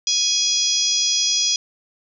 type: harmonic tone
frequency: 830.6 Hz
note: G#5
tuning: in tune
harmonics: 3 / 4 / 5 / 6 / 7 / 8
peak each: -33 / -23 / -31 / -21 / -21 / -29 dBFS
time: 0.07-1.56 s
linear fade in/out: 2 ms
effects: none